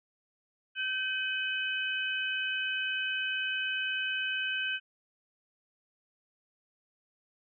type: tone cluster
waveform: sine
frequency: 1547 / 2538 / 3009 Hz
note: G6 / D#7 / F#7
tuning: -23 / +34 / +28 cents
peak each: -33 / -35 / -35 dBFS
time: 0.75-4.8 s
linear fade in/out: 50 ms
effects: none